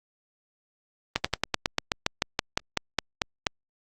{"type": "slowing click train", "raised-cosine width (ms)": 0.2, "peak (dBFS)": -5, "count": 16, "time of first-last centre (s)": [1.16, 3.468], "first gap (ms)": 85, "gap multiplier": 1.08, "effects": ["Opus 32 kbps"]}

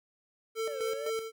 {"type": "tone with tremolo", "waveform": "square", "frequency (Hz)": 447, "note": "A4", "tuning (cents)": 27, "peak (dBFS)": -31, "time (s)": [0.55, 1.32], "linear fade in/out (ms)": 50, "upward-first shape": "square", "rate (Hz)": 3.9, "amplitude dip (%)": 55}
{"type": "exponential two-way sweep", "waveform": "triangle", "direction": "down then up", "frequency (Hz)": [613, 493.9, 613], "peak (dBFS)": -35, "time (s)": [0.67, 1.1], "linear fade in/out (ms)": 5, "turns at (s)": 0.82}
{"effects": []}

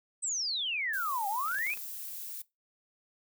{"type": "exponential two-way sweep", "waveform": "sine", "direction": "down then up", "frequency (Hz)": [8372, 774, 2631], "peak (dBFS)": -30, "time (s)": [0.22, 1.75], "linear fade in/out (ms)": 20, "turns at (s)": 1.28}
{"type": "noise", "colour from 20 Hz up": "violet", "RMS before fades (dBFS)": -41, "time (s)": [0.93, 2.42], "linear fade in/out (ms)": 5}
{"type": "clicks", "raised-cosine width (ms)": 0.2, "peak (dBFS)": -31, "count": 8, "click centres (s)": [1.483, 1.515, 1.546, 1.587, 1.667, 1.702, 1.737, 1.774]}
{"effects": ["noise-tail reverb RT60 0.2 s tail -20 dB re dry"]}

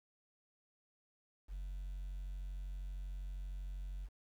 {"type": "tone", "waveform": "sine", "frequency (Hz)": 46.37, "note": "F#1", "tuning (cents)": 5, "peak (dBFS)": -38, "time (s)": [1.48, 4.09], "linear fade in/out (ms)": 50, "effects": ["tanh soft clip ceiling -40 dBFS", "11-bit"]}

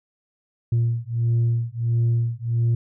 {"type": "beating tone pair", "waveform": "sine", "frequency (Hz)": [116.2, 117.7], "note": ["A#2", "A#2"], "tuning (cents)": [-5, 17], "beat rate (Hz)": 1.5, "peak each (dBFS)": -20, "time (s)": [0.72, 2.75], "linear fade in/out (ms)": 5, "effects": ["tanh soft clip ceiling -15 dBFS"]}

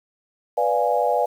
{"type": "chord", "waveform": "sine", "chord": "B diminished seventh", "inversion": "none", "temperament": "equal", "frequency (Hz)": [493.9, 587.3, 698.5, 830.6], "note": ["B4", "D5", "F5", "Ab5"], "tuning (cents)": [0, 0, 0, 0], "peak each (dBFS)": -23, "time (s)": [0.57, 1.26], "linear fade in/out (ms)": 10, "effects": ["8-bit"]}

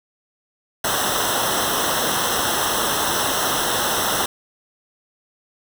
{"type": "noise with comb filter", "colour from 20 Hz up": "pink", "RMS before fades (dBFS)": -21, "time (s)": [0.84, 4.26], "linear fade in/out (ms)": 5, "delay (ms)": 0.43, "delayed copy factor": -0.95, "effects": []}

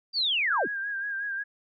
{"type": "linear sweep", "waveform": "sine", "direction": "down", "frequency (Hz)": [4769, 113.5], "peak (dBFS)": -23, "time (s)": [0.13, 0.68], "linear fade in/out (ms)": 50}
{"type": "tone with vibrato", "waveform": "sine", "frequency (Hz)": 1618, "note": "G#6", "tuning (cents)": -46, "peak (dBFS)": -29, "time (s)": [0.48, 1.44], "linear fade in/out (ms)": 20, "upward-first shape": "sine", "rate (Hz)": 5.5, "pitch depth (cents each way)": 52}
{"effects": []}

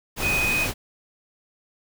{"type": "tone in noise", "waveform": "sine", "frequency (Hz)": 2501, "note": "D#7", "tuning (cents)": 8, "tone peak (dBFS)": -21, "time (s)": [0.21, 0.68], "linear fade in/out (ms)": 50, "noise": "pink", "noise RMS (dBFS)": -27, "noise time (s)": [0.16, 0.74], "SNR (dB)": 3, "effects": []}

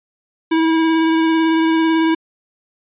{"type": "tone with vibrato", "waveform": "square", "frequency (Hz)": 323.9, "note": "E4", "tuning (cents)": -30, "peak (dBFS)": -13, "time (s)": [0.51, 2.15], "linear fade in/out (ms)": 10, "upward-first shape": "sine", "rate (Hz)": 18, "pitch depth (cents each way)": 14, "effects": ["resampled to 8000 Hz"]}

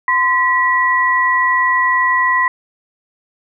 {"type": "tone pair together", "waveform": "sine", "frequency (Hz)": [1027, 1938.7], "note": ["C6", "B6"], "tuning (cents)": [-33, -33], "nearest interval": "major seventh", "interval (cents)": 1100, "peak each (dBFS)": -14, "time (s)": [0.08, 2.48], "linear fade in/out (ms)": 2, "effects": []}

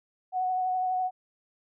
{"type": "tone with vibrato", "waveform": "sine", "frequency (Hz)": 740, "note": "F#5", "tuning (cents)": 0, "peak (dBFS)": -25, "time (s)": [0.32, 1.11], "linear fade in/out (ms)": 50, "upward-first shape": "sine", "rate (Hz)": 12, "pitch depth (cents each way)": 16, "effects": []}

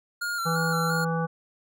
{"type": "tone with vibrato", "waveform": "square", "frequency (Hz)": 1392, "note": "F6", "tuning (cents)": -6, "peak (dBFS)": -28, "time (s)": [0.21, 1.05], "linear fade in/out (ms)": 10, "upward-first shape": "square", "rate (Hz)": 2.9, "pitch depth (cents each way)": 36}
{"type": "harmonic tone", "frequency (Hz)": 164.81, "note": "E3", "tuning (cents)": 0, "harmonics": [1, 3, 5, 7, 9], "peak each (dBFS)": [-26, -31, -33, -34, -36], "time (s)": [0.45, 1.27], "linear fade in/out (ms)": 20}
{"effects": []}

